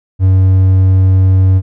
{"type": "tone", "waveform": "triangle", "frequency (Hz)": 94.3, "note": "F#2", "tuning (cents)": 33, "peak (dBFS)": -3, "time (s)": [0.19, 1.62], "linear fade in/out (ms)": 50, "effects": []}